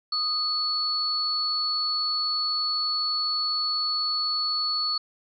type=tone pair together; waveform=sine; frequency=1244.5 / 4416 Hz; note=D#6 / C#8; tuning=0 / -7 cents; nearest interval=octave + minor seventh; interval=2193 cents; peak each=-32 / -24 dBFS; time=0.12-4.98 s; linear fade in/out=5 ms; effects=none

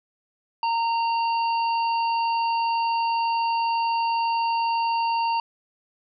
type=harmonic tone; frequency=922 Hz; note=A#5; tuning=19 cents flat; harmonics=1 / 3 / 5; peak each=-21 / -33 / -36 dBFS; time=0.63-5.4 s; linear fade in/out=2 ms; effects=none

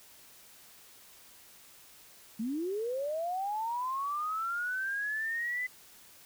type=linear sweep; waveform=sine; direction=up; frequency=209.2 to 2019 Hz; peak=-31 dBFS; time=2.39-5.67 s; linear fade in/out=10 ms; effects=white hiss -56 dBFS RMS until 6.25 s

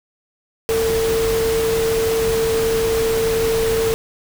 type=tone in noise; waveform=sine; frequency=450.9 Hz; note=A4; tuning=42 cents sharp; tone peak=-16 dBFS; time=0.69-3.94 s; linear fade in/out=0 ms; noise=pink; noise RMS=-25 dBFS; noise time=0.69-3.94 s; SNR=+6 dB; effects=none

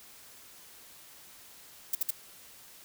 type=noise bursts; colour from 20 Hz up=violet; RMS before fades=-28 dBFS; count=3; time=1.93-2.107 s; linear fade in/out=5 ms; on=21 ms; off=57 ms; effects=white hiss -53 dBFS RMS until 2.84 s

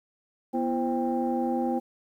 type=tone cluster; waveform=sine; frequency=244.7 / 336.2 / 522 / 794 Hz; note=B3 / E4 / C5 / G5; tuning=-16 / +34 / -4 / +22 cents; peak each=-27 / -30 / -32 / -30 dBFS; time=0.53-1.8 s; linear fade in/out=20 ms; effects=tanh soft clip ceiling -16 dBFS + 10-bit

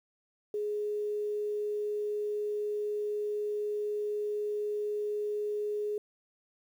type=tone with quantisation; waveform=sine; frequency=418 Hz; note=G#4; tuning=11 cents sharp; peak=-30 dBFS; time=0.54-5.98 s; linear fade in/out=2 ms; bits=10; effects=none

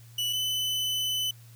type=tone pair in turn; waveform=40% pulse; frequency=2960 / 3012 Hz; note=F#7 / F#7; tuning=0 / +30 cents; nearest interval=unison; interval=30 cents; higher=second; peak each=-26 dBFS; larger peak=neither; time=0.18-0.33 / 0.33-1.31 s; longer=second; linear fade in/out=5 ms; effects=added 116 Hz sine -48 dBFS peak until 1.55 s + white hiss -58 dBFS RMS until 1.55 s

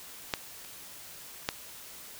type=clicks; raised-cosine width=0.2 ms; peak=-10 / -30 / -10 dBFS; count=3; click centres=0.338 / 0.648 / 1.489 s; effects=white hiss -47 dBFS RMS until 2.19 s

